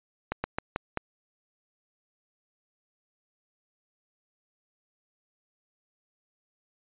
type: slowing click train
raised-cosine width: 0.5 ms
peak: -13 dBFS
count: 5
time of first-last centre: 0.32-0.973 s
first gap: 120 ms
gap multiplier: 1.21
effects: resampled to 8000 Hz